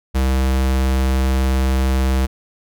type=tone; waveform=square; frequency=65.6 Hz; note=C2; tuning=5 cents sharp; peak=-15 dBFS; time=0.14-2.27 s; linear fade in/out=20 ms; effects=none